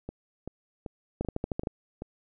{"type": "two click trains", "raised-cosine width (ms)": 2, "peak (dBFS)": [-16, -23], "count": [7, 6], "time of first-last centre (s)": [[1.21, 1.672], [0.09, 2.021]], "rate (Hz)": [13, 2.59], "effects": []}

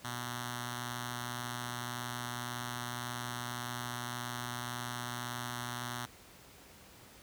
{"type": "tone with notch filter", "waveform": "5% pulse", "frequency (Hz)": 121.8, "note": "B2", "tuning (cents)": -24, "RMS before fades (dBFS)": -40, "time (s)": [0.04, 6.06], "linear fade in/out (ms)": 10, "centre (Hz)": 470, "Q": 0.55, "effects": ["pink hiss -56 dBFS RMS until 7.22 s", "high-pass 60 Hz 12 dB/octave"]}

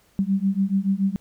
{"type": "beating tone pair", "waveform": "sine", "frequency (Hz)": [191.4, 198.4], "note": ["G3", "G3"], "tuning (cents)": [-41, 21], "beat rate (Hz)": 7, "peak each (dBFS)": -22, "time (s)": [0.19, 1.16], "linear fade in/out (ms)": 0, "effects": ["pink hiss -60 dBFS RMS until 1.2 s"]}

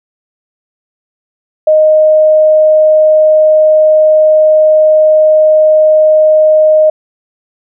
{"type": "tone", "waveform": "sine", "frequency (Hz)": 620, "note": "D#5", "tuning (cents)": -6, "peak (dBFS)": -3, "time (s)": [1.67, 6.9], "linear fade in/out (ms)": 5, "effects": []}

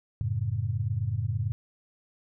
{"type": "chord", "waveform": "sine", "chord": "F# minor", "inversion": "none", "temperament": "equal with one note detuned", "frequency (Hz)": [91.7, 110, 138.59], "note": ["F#2", "A2", "C#3"], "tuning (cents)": [-15, 0, 0], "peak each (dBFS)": [-32, -28, -34], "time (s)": [0.21, 1.52], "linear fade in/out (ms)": 0, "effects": []}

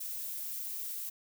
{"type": "noise", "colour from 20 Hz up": "violet", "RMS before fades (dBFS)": -39, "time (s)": [0, 1.1], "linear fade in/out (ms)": 10, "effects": []}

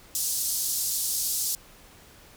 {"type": "band-pass noise", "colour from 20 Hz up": "white", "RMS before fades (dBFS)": -28, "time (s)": [0.15, 1.55], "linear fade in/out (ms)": 0, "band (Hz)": [4600, 14000], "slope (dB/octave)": 24, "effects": ["pink hiss -52 dBFS RMS until 2.36 s"]}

